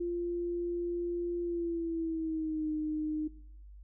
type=tone with pitch glide; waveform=sine; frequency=347 to 307.4 Hz; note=F4 to D#4; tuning=-11 to -21 cents; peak=-31 dBFS; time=0-3.28 s; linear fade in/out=10 ms; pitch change=-210 cents; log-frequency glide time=1.42-2.7 s; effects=noise-tail reverb RT60 0.9 s tail -21 dB re dry + added 50 Hz sine -48 dBFS peak until 3.83 s